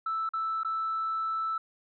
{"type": "tone with dropouts", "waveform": "sine", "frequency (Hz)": 1318.5, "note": "E6", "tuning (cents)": 0, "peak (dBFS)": -27, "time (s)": [0.06, 1.58], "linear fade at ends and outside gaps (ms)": 5, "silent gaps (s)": [[0.291, 0.335], [0.634, 0.647]], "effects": ["tanh soft clip ceiling -24 dBFS"]}